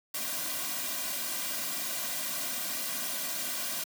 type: noise with comb filter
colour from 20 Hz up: white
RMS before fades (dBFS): -34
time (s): 0.14-3.84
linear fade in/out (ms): 5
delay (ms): 2.3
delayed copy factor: -1
effects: high-pass 200 Hz 12 dB/octave